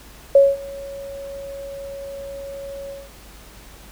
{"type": "tone with ADSR envelope", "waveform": "sine", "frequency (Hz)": 554.4, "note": "C#5", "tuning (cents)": 0, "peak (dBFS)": -6, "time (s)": [0.35, 3.1], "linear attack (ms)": 4, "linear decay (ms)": 210, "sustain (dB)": -24, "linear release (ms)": 190, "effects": ["added 50 Hz sine -45 dBFS peak until 3.91 s", "pink hiss -45 dBFS RMS until 3.91 s"]}